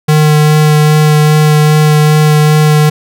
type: tone with vibrato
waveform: square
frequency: 152.1 Hz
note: D#3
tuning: 39 cents flat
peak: -5 dBFS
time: 0.08-2.9 s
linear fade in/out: 10 ms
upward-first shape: sine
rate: 2.5 Hz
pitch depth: 11 cents each way
effects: none